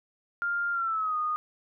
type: tone with pitch glide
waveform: sine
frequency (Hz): 1400 to 1232.9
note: F6 to D#6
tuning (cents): +4 to -16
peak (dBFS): -26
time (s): 0.42-1.36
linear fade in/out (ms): 0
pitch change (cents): -220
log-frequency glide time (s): 0.72-1.17
effects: none